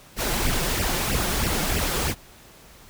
pink noise with flanger, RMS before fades -24 dBFS, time 0.16-2.15 s, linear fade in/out 50 ms, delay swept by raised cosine 0.37 to 5.87 ms, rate 3.1 Hz, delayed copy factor +0.85, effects pink hiss -49 dBFS RMS until 2.89 s

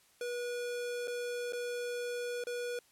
square tone with dropouts, 484.9 Hz, B4, 32 cents flat, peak -36 dBFS, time 0.21-2.79 s, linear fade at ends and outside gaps 2 ms, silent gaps 1.074-1.079 / 1.524-1.532 / 2.439-2.469 s, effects white hiss -66 dBFS RMS until 2.91 s + low-pass 12000 Hz 12 dB/octave

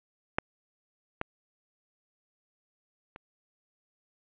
clicks, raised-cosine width 0.5 ms, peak -10 / -15 / -28 dBFS, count 3, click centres 0.385 / 1.214 / 3.161 s, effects resampled to 8000 Hz + 8-bit

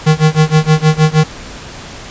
square tone with tremolo, 155.5 Hz, D#3, 1 cent flat, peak -5 dBFS, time 0.06-1.24 s, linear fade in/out 10 ms, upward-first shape sine, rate 6.4 Hz, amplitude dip 95%, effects pink hiss -30 dBFS RMS until 2.1 s + resampled to 16000 Hz

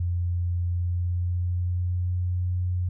sine tone with pitch glide, 87.6 to 89.85 Hz, F2 to F2, +6 to +50 cents, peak -23 dBFS, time 0-2.89 s, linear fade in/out 5 ms, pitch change +44 cents, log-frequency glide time 0.64-2.32 s, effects none

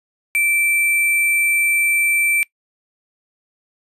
sine tone with sample-and-hold, 2335 Hz, D7, 11 cents flat, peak -14 dBFS, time 0.35-2.43 s, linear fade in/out 0 ms, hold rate 11025 Hz, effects noise-tail reverb RT60 0.1 s tail -23 dB re dry + resampled to 32000 Hz

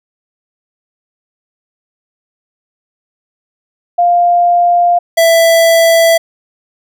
sine / square tone pair in turn, 700 / 663 Hz, F5 / E5, +4 / +10 cents, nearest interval minor second, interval 94 cents, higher first, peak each -6 dBFS, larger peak neither, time 3.98-4.99 / 5.17-6.18 s, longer neither, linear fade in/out 10 ms, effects none

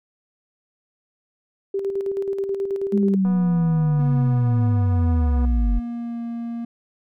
sine tone with tremolo, 393.3 Hz, G4, 6 cents sharp, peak -20 dBFS, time 1.74-3.15 s, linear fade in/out 5 ms, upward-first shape square, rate 9.3 Hz, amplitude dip 45%
sine linear sweep, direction down, 207.7 to 43.19 Hz, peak -16 dBFS, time 2.92-5.8 s, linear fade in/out 20 ms
click train, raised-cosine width 1 ms, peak -24 dBFS, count 540, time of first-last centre 3.25-5.45 s, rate 245 Hz
triangle tone with pitch glide, 242.8 to 233.7 Hz, B3 to A#3, -29 to +5 cents, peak -24 dBFS, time 3.99-6.65 s, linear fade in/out 5 ms, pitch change -66 cents, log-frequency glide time 5.22-6.22 s
effects none

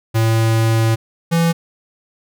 square tone pair in turn, 112.6 / 167.3 Hz, A2 / E3, +40 / +26 cents, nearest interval perfect fifth, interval 686 cents, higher second, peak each -13 dBFS, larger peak neither, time 0.14-0.96 / 1.31-1.53 s, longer first, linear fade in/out 20 ms, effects none

